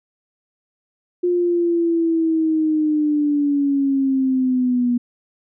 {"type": "linear sweep", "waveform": "sine", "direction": "down", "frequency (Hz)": [356.1, 240.9], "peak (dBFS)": -15, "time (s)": [1.23, 4.98], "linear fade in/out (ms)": 10, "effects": []}